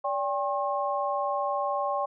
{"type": "tone cluster", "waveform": "sine", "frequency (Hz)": [577, 798, 1077], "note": ["D5", "G5", "C6"], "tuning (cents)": [-31, 31, 50], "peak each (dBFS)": -30, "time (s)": [0.04, 2.06], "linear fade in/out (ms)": 10, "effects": []}